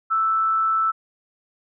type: tone with amplitude modulation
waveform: sine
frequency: 1321 Hz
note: E6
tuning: 3 cents sharp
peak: -16 dBFS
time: 0.1-0.92 s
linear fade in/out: 20 ms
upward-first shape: sine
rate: 189 Hz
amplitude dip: 30%
effects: none